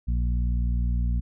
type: harmonic tone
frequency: 59.6 Hz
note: A#1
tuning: 39 cents sharp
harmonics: 1 / 2 / 3 / 4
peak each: -22 / -32 / -35 / -39 dBFS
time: 0.07-1.21 s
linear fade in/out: 20 ms
effects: none